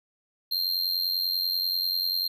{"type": "tone with amplitude modulation", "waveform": "square", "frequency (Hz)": 4186, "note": "C8", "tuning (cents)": 0, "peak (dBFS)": -22, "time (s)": [0.51, 2.28], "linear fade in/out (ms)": 10, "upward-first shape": "sine", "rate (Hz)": 90.2, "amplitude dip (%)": 75, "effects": []}